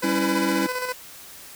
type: tone with tremolo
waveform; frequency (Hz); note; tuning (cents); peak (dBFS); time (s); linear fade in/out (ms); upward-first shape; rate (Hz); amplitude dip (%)
15% pulse; 503; B4; +32; -18; 0.02-0.93; 10; square; 15; 45
type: chord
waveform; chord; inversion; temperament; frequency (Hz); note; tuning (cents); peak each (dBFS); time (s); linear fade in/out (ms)
square; C# diminished; second; equal; 196 / 277.2 / 329.6; G3 / C#4 / E4; 0 / 0 / 0; -28 / -27 / -25; 0.03-0.67; 10
effects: white hiss -43 dBFS RMS until 1.55 s